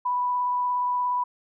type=tone with vibrato; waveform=sine; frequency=987.8 Hz; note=B5; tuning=in tune; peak=-22 dBFS; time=0.05-1.24 s; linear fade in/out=10 ms; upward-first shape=sine; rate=17 Hz; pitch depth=9 cents each way; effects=none